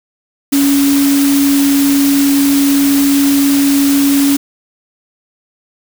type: tone in noise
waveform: sine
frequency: 279.9 Hz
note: C#4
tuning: 17 cents sharp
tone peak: -8 dBFS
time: 0.52-4.37 s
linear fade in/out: 10 ms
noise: white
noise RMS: -19 dBFS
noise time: 0.52-4.37 s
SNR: +8 dB
effects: none

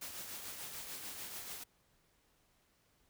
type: noise with tremolo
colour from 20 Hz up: white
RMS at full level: -44 dBFS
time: 0.01-1.64 s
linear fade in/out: 10 ms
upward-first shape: triangle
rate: 6.8 Hz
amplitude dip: 45%
effects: pink hiss -73 dBFS RMS until 3.09 s

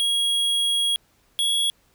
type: tone pair in turn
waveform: square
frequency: 3300 / 3338 Hz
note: G#7 / G#7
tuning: -12 / +8 cents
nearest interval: unison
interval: 20 cents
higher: second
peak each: -20 dBFS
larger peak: neither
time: 0-0.96 / 1.39-1.7 s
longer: first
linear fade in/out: 0 ms
effects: pink hiss -62 dBFS RMS until 1.94 s

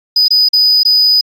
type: tone with dropouts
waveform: sine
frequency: 4978 Hz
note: D#8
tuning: in tune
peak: -4 dBFS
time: 0.16-1.21 s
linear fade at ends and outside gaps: 5 ms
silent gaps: 0.282-0.306 / 0.487-0.532 / 0.833-0.851 s
effects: tanh soft clip ceiling -5 dBFS + AAC 64 kbps

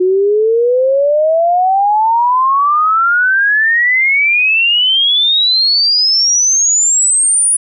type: exponential sweep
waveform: sine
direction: up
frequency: 361.7 to 9880 Hz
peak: -8 dBFS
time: 0-7.57 s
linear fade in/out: 10 ms
effects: none

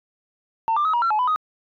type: tone with pitch steps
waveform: sine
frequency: 900 / 1188 / 1274 / 954 / 1357 / 854 / 998 / 1251 Hz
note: A5 / D6 / D#6 / A#5 / E6 / G#5 / B5 / D#6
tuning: +39 / +20 / +41 / +40 / +50 / +48 / +18 / +9 cents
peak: -16 dBFS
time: 0.68-1.36 s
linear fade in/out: 0 ms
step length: 85 ms
effects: tanh soft clip ceiling -15 dBFS

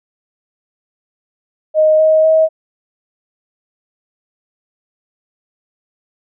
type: tone with pitch steps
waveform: sine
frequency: 622 / 629.2 / 636.5 Hz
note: D#5 / D#5 / D#5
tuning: -1 / +19 / +39 cents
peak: -7 dBFS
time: 1.74-2.49 s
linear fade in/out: 50 ms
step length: 250 ms
effects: none

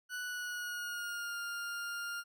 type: tone with pitch glide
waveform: 40% pulse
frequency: 1480 to 1405 Hz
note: F#6 to F6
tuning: 0 to +10 cents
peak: -37 dBFS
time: 0.09-2.24 s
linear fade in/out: 50 ms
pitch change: -90 cents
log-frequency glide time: 0.22-1.38 s
effects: none

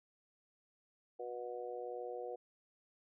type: harmonic tone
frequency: 121.8 Hz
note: B2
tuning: 24 cents flat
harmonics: 3 / 4 / 5 / 6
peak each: -48 / -43 / -51 / -48 dBFS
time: 1.19-2.36 s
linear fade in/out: 10 ms
effects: none

